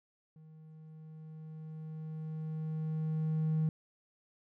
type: tone with level ramp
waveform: triangle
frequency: 157.2 Hz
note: D#3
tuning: 18 cents sharp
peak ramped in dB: -51 to -24 dBFS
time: 0.36-3.69 s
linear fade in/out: 2 ms
effects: tanh soft clip ceiling -23 dBFS